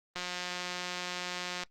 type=click train; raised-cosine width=0.2 ms; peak=-19 dBFS; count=265; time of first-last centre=0.16-1.635 s; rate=179 Hz; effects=noise-tail reverb RT60 0.1 s tail -20 dB re dry + Opus 24 kbps